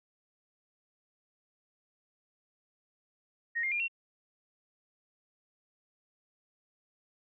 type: tone with pitch steps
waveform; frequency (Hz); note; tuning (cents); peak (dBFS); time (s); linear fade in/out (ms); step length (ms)
sine; 1864.7 / 2117 / 2404 / 2730; A#6 / C7 / D7 / F7; 0 / +20 / +40 / -40; -29; 3.55-3.882; 20; 83
effects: none